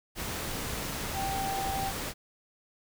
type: tone in noise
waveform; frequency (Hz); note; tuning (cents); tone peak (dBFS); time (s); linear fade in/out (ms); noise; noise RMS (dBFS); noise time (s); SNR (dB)
sine; 780; G5; -9; -31; 1.13-1.93; 50; pink; -35; 0.15-2.14; +1
effects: none

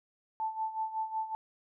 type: tone with tremolo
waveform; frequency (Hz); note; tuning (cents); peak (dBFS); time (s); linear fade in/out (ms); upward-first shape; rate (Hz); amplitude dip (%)
sine; 880; A5; 0; -29; 0.4-1.35; 0; sine; 5.4; 75
effects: none

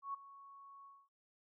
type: tone with ADSR envelope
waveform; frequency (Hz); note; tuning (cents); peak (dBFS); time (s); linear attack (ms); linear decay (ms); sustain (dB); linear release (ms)
sine; 1108.7; C#6; 0; -37; 0.02-1.09; 120; 10; -17; 240
effects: none

